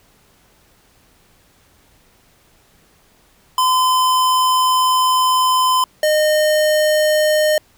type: tone pair in turn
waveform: square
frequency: 1022 / 612.1 Hz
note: C6 / D#5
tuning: -41 / -28 cents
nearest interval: major sixth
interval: 887 cents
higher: first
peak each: -13 dBFS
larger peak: neither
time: 3.58-5.84 / 6.03-7.58 s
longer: first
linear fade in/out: 2 ms
effects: pink hiss -54 dBFS RMS until 7.77 s